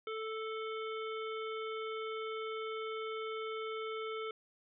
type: harmonic tone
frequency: 440 Hz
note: A4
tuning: in tune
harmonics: 1 / 3 / 5 / 7 / 8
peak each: -39 / -43 / -48 / -51 / -55 dBFS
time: 0.07-4.31 s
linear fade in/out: 2 ms
effects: none